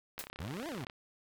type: click train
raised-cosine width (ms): 0.3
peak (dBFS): -28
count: 25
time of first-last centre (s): 0.18-0.899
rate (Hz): 33.4
type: noise with exponential decay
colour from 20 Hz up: white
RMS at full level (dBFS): -36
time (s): 0.19-0.3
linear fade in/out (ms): 1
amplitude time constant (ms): 23
type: exponential two-way sweep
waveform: 25% pulse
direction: up then down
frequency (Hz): 71.5 to 356.8 to 106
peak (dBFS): -35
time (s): 0.39-0.85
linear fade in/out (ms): 10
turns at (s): 0.68
effects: none